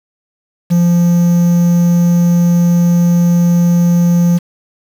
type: tone with quantisation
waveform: triangle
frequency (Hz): 173.2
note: F3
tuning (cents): -14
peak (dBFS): -5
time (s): 0.7-4.39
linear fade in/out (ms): 20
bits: 5
effects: none